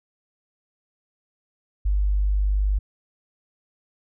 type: tone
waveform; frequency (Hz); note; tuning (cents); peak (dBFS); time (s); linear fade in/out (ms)
sine; 49.82; G1; +29; -18; 1.85-2.79; 10
effects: none